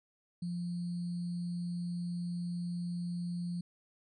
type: tone with sample-and-hold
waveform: sine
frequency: 174.61 Hz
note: F3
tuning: in tune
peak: -34 dBFS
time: 0.42-3.61 s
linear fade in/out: 5 ms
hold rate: 4410 Hz
effects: resampled to 24000 Hz